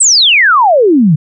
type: exponential sweep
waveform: sine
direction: down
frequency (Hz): 8530 to 141.8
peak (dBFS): -4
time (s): 0-1.16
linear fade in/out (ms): 10
effects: none